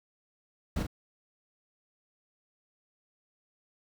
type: noise with echo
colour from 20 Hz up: brown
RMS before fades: -30 dBFS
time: 0.76-0.83 s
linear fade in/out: 5 ms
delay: 38 ms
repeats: 1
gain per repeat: -5 dB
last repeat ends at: 0.868 s
effects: none